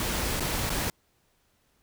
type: noise with dropouts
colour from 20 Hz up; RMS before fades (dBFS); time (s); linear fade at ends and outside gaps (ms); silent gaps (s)
pink; -29; 0-0.9; 1; 0.398-0.405 / 0.695-0.702
effects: pink hiss -69 dBFS RMS until 1.82 s